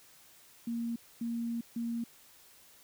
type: tone bursts at uneven times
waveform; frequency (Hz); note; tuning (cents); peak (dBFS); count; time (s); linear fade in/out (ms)
sine; 233.1; A#3; 0; -32; 3; 0.67-0.96 / 1.21-1.61 / 1.76-2.04; 5
effects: white hiss -59 dBFS RMS until 2.83 s